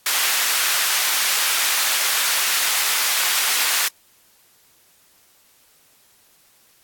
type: high-pass noise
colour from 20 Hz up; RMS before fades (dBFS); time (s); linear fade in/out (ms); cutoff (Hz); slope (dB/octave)
pink; -20; 0.06-3.88; 2; 1500; 12
effects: white hiss -56 dBFS RMS until 6.83 s + AAC 64 kbps